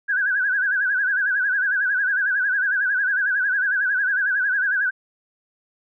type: tone with vibrato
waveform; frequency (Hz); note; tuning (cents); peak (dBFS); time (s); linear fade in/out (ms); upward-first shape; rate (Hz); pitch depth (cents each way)
sine; 1568; G6; 0; -18; 0.08-4.91; 20; sine; 11; 110
effects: none